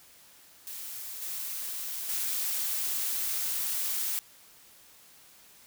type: noise with level steps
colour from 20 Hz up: blue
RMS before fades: -40 / -36 / -31 dBFS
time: 0.67-4.19 s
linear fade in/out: 0 ms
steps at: 1.22 / 2.09 s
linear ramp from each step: 2 ms
effects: white hiss -56 dBFS RMS until 5.66 s